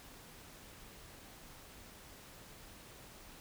silence, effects pink hiss -55 dBFS RMS until 3.4 s

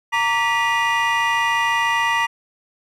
triangle tone cluster, 923 / 1160 / 1950 / 2447 / 2823 Hz, A#5 / D6 / B6 / D#7 / F7, -17 / -22 / -23 / -29 / +18 cents, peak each -18 / -22 / -18 / -27 / -26 dBFS, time 0.12-2.27 s, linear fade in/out 20 ms, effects tanh soft clip ceiling -9 dBFS

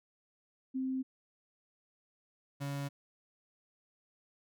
sine / 35% pulse tone pair in turn, 261.6 / 140.84 Hz, C4 / C#3, 0 / +28 cents, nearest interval major seventh, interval 1072 cents, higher first, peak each -32 / -34 dBFS, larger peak first, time 0.74-1.03 / 2.6-2.89 s, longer neither, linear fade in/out 20 ms, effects none

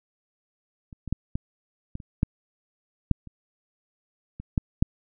clicks, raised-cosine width 5 ms, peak -30 / -23 / -11 / -15 / -20 / -29 / -8 / -6 / -29 / -24 / -9 / -6 dBFS, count 12, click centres 0.928 / 1.077 / 1.126 / 1.355 / 1.954 / 2.002 / 2.231 / 3.113 / 3.273 / 4.4 / 4.578 / 4.825 s, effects none

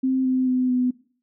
sine tone with pitch steps, 261.6 / 257.8 / 254.2 / 250.5 Hz, C4 / C4 / C4 / B3, 0 / -26 / -50 / +25 cents, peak -18 dBFS, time 0.03-0.91 s, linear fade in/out 10 ms, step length 220 ms, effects noise-tail reverb RT60 0.5 s tail -21 dB re dry

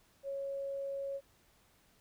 sine tone, 552 Hz, C#5, 7 cents flat, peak -36 dBFS, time 0.23-1.21 s, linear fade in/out 50 ms, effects pink hiss -68 dBFS RMS until 2 s

